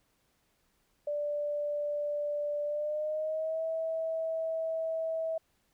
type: tone with pitch glide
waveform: sine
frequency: 587.3 to 647.9 Hz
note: D5 to E5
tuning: 0 to -30 cents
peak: -30 dBFS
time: 1.07-5.38 s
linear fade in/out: 5 ms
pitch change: +170 cents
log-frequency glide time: 2.65-3.63 s
effects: pink hiss -73 dBFS RMS until 5.73 s